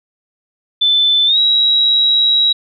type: tone with pitch glide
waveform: sine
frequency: 3520 to 3861 Hz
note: A7 to B7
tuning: 0 to -40 cents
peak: -9 dBFS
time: 0.81-2.53 s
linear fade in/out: 10 ms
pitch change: +160 cents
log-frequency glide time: 1.26-1.38 s
effects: none